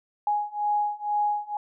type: beating tone pair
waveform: sine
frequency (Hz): 830.6 / 832.7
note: G#5 / G#5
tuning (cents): 0 / +4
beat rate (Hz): 2.1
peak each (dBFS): -27 / -26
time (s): 0.27-1.57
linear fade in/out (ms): 2
effects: none